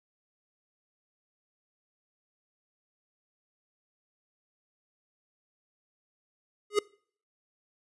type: tone with exponential growth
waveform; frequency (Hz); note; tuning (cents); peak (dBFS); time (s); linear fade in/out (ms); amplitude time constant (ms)
square; 415.3; G#4; 0; -19; 6.7-6.79; 5; 18
effects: noise-tail reverb RT60 0.5 s tail -24 dB re dry + resampled to 24000 Hz